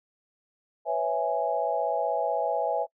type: chord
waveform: sine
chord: C# minor seventh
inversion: third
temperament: equal with one note detuned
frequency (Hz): 498.5 / 554.4 / 659.3 / 830.6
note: B4 / C#5 / E5 / G#5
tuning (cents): +16 / 0 / 0 / 0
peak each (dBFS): -32 / -31 / -28 / -29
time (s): 0.85-2.87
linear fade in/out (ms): 50
effects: noise-tail reverb RT60 0.1 s tail -26 dB re dry